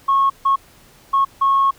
sine tone bursts at uneven times, 1094 Hz, C#6, 23 cents flat, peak -11 dBFS, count 4, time 0.08-0.3 / 0.45-0.56 / 1.13-1.25 / 1.41-1.71 s, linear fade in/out 10 ms, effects tanh soft clip ceiling -8 dBFS + pink hiss -49 dBFS RMS until 1.78 s

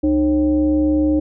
sine tone with frequency modulation, 304.5 Hz, D#4, 37 cents flat, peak -13 dBFS, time 0.03-1.2 s, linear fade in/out 10 ms, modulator 237 Hz, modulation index 0.61, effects none

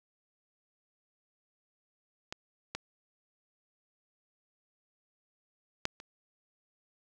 clicks, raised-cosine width 0.2 ms, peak -20 / -18 / -12 / -29 dBFS, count 4, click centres 2.325 / 2.75 / 5.854 / 6.001 s, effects none

